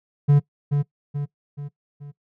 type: tone with echo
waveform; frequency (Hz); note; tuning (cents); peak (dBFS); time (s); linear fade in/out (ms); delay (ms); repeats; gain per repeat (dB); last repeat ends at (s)
triangle; 144.1; D3; -33; -9; 0.28-0.4; 20; 430; 4; -6; 2.12
effects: noise-tail reverb RT60 0.1 s tail -20 dB re dry